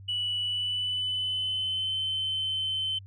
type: tone with pitch glide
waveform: sine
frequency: 2952 to 3072 Hz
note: F#7 to G7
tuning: -5 to -36 cents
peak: -26 dBFS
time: 0.08-2.99 s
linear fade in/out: 10 ms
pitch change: +69 cents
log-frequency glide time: 0.42-1.96 s
effects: tanh soft clip ceiling -23 dBFS + added 97 Hz sine -44 dBFS peak until 3.06 s